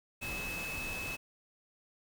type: tone in noise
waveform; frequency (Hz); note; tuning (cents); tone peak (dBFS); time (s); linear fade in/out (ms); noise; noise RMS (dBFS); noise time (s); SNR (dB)
sine; 2593; E7; -29; -38; 0.21-1.17; 20; pink; -42; 0.21-1.17; +1
effects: none